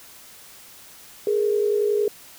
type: tone pair together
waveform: sine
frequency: 415.3 / 466.2 Hz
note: G#4 / A#4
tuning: 0 / 0 cents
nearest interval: major second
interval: 200 cents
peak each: -19 / -25 dBFS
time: 1.27-2.08 s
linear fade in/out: 2 ms
effects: white hiss -46 dBFS RMS until 2.38 s